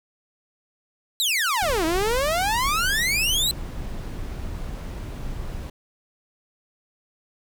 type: exponential two-way sweep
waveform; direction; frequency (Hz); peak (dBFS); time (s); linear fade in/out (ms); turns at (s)
sawtooth; down then up; 4099 to 311.1 to 4099; -17; 1.2-3.51; 0; 1.85
type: noise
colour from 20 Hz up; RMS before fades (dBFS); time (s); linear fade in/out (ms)
brown; -31; 1.62-5.7; 5
effects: none